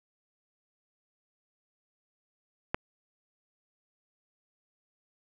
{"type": "click", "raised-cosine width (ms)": 0.5, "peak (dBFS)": -12, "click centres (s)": 2.745, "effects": []}